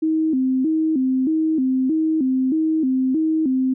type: tone with vibrato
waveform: sine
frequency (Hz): 287.1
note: D4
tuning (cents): -39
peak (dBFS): -16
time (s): 0.02-3.74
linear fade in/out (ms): 10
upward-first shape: square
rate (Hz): 1.6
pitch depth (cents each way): 170
effects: none